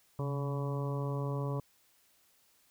harmonic tone with a mistuned harmonic, 141.7 Hz, C#3, 38 cents sharp, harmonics 1 / 2 / 3 / 4 / 5 / 6 / 7 / 8, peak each -33 / -43 / -41 / -43 / -52 / -53 / -45 / -48 dBFS, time 0.19-1.6 s, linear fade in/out 2 ms, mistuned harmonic 1, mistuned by -59 cents, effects white hiss -68 dBFS RMS until 2.7 s

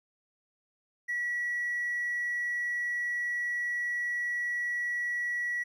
triangle tone, 1935 Hz, B6, 36 cents flat, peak -26 dBFS, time 1.08-5.64 s, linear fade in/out 20 ms, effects tanh soft clip ceiling -26 dBFS

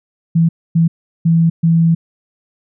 sine tone bursts at uneven times, 165.5 Hz, E3, 7 cents sharp, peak -8 dBFS, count 4, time 0.35-0.49 / 0.75-0.88 / 1.25-1.5 / 1.63-1.95 s, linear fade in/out 10 ms, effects none

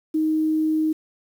sine tone with quantisation, 313 Hz, D#4, 10 cents sharp, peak -18 dBFS, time 0.14-0.93 s, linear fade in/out 10 ms, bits 8, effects none

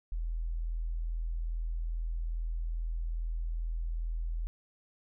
sine tone, 41.2 Hz, E1, in tune, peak -31 dBFS, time 0.12-4.47 s, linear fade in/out 0 ms, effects none

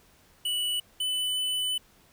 square tone pair in turn, 2956 / 3001 Hz, F#7 / F#7, -2 / +24 cents, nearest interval unison, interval 26 cents, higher second, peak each -27 dBFS, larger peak neither, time 0.45-0.8 / 1-1.78 s, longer second, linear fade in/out 5 ms, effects pink hiss -60 dBFS RMS until 2.12 s

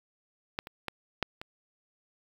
clicks, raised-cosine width 0.3 ms, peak -15 / -26 / -17 / -11 / -24 dBFS, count 5, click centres 0.589 / 0.671 / 0.883 / 1.227 / 1.415 s, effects 7-bit

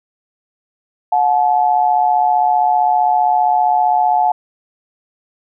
sine tone pair together, 726.7 / 862 Hz, F#5 / A5, -31 / -36 cents, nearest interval minor third, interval 295 cents, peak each -13 / -14 dBFS, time 1.12-4.32 s, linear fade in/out 5 ms, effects none

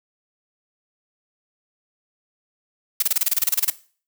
blue noise bursts, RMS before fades -18 dBFS, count 14, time 3-3.701 s, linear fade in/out 5 ms, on 25 ms, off 27 ms, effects noise-tail reverb RT60 0.4 s tail -17 dB re dry

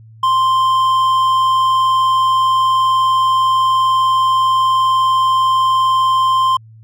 triangle tone with hard clipping, 1046.5 Hz, C6, in tune, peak -12 dBFS, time 0.23-6.57 s, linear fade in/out 5 ms, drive 9 dB, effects added 111 Hz sine -38 dBFS peak until 6.83 s

